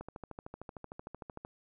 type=click train; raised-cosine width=1 ms; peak=-29 dBFS; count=20; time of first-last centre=0.01-1.449 s; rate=13.2 Hz; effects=none